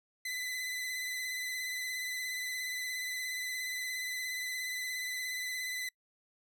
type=tone with vibrato; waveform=sawtooth; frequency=2012 Hz; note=B6; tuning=32 cents sharp; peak=-32 dBFS; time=0.25-5.89 s; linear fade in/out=5 ms; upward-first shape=sine; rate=17 Hz; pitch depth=30 cents each way; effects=noise-tail reverb RT60 0.1 s tail -26 dB re dry